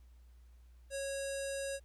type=tone with low-pass filter; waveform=square; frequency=550 Hz; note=C#5; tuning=14 cents flat; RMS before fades=-39 dBFS; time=0.9-1.8 s; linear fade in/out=50 ms; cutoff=8800 Hz; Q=3.7; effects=added 60 Hz sine -56 dBFS peak until 1.84 s + pink hiss -75 dBFS RMS until 1.84 s